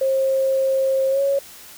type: tone with pitch glide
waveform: sine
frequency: 534 to 554.1 Hz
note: C5 to C#5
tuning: +35 to -1 cents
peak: -16 dBFS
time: 0.01-1.39 s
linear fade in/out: 5 ms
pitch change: +64 cents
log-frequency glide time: 1.1-1.2 s
effects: white hiss -42 dBFS RMS until 1.77 s